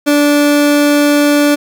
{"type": "tone", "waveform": "30% pulse", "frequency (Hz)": 291.3, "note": "D4", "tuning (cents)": -14, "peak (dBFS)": -5, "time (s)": [0.06, 1.56], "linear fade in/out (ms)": 20, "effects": []}